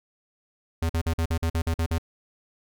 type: tone bursts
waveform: square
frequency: 82.41 Hz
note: E2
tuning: in tune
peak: -23 dBFS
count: 10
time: 0.82-1.983 s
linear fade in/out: 5 ms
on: 74 ms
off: 47 ms
effects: none